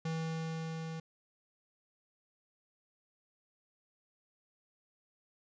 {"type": "tone with level ramp", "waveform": "square", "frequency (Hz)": 161.8, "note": "E3", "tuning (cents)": -32, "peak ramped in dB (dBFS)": [-34, -40], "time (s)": [0.05, 1], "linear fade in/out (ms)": 5, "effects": ["resampled to 16000 Hz"]}